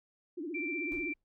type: tone with vibrato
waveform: sine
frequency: 320.5 Hz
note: E4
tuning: 49 cents flat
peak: -36 dBFS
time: 0.37-1.13 s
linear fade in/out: 10 ms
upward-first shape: triangle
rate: 16 Hz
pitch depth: 250 cents each way
type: tone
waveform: sine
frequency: 2349 Hz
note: D7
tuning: in tune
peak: -35 dBFS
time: 0.54-1.14 s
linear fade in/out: 10 ms
type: noise with exponential decay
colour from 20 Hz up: brown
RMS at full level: -44 dBFS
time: 0.92-1.24 s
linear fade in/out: 0 ms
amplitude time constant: 68 ms
effects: none